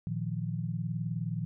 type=chord; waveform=sine; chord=Bb suspended fourth; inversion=none; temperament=equal with one note detuned; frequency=115.34 / 155.56 / 174.61 Hz; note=Bb2 / Eb3 / F3; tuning=-18 / 0 / 0 cents; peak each=-35 / -35 / -36 dBFS; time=0.07-1.45 s; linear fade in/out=0 ms; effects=none